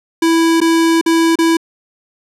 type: tone with dropouts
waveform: square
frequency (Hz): 329.6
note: E4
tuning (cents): 0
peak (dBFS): -10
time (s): 0.22-1.57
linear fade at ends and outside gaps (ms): 5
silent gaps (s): 0.604-0.614 / 1.013-1.061 / 1.356-1.387
effects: low-pass 11000 Hz 12 dB/octave